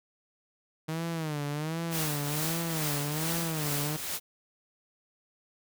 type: tone with vibrato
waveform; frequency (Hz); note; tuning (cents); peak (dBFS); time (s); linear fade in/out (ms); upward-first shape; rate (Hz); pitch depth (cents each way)
sawtooth; 155.56; D#3; 0; -27; 0.88-3.97; 10; sine; 1.3; 130
type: noise with tremolo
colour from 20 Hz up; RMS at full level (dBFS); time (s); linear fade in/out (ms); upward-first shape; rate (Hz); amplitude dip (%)
white; -32; 1.9-4.2; 50; triangle; 2.3; 60
effects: none